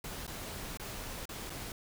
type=noise with dropouts; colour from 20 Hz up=pink; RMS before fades=-42 dBFS; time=0.04-1.72 s; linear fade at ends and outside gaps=2 ms; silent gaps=0.267-0.277 / 0.773-0.797 / 1.255-1.291 / 1.497-1.502 s; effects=none